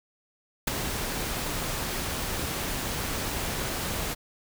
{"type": "noise with ADSR envelope", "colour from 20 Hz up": "pink", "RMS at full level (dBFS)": -22, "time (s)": [0.67, 4.15], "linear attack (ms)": 8, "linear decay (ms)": 10, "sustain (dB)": -9, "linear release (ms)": 24, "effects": []}